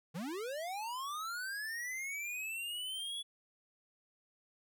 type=linear sweep; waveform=square; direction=up; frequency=144.1 to 3410 Hz; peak=-39 dBFS; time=0.14-3.23 s; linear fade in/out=20 ms; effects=none